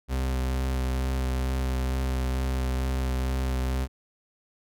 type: tone with vibrato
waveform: 40% pulse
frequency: 64.7 Hz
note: C2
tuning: 19 cents flat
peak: -24 dBFS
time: 0.08-3.88 s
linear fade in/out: 50 ms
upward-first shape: sine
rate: 2.2 Hz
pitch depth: 15 cents each way
effects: none